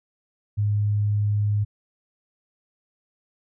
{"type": "tone", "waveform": "sine", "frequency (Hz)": 103.83, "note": "G#2", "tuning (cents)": 0, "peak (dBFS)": -19, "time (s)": [0.57, 1.65], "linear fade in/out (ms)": 20, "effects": []}